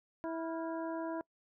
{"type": "harmonic tone with a mistuned harmonic", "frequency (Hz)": 327.2, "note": "E4", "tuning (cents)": -13, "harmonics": [1, 2, 3, 4, 5], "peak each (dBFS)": [-38, -40, -44, -52, -53], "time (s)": [0.24, 1.21], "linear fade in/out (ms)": 0, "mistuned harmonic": 4, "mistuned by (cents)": 110, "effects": ["noise-tail reverb RT60 0.1 s tail -25 dB re dry"]}